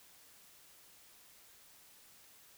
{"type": "silence", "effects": ["white hiss -61 dBFS RMS until 2.57 s"]}